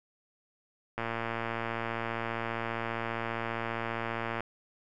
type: click train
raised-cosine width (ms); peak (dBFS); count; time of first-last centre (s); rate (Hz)
0.5; -18; 395; 0.98-4.406; 115
effects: none